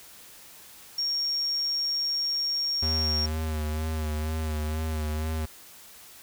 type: tone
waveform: sine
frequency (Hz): 5550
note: F8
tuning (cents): -12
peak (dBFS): -25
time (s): 0.98-3.26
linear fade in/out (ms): 5
type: tone with vibrato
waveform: square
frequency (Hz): 77.78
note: D#2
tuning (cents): 0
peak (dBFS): -28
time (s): 2.82-5.46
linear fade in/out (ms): 10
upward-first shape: sine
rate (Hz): 2.1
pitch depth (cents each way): 37
effects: white hiss -49 dBFS RMS until 6.22 s